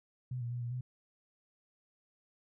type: tone with pitch steps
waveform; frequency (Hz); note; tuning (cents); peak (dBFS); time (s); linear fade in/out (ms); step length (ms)
sine; 126 / 119.1 / 121.9 / 119.5 / 125.7; B2 / A#2 / B2 / A#2 / B2; +35 / +38 / -22 / +43 / +31; -35; 0.31-0.81; 5; 100
effects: none